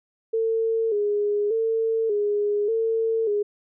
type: tone with vibrato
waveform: sine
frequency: 431.1 Hz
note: A4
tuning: 35 cents flat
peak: -20 dBFS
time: 0.33-3.43 s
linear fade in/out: 10 ms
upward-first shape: square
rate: 0.85 Hz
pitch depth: 74 cents each way
effects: none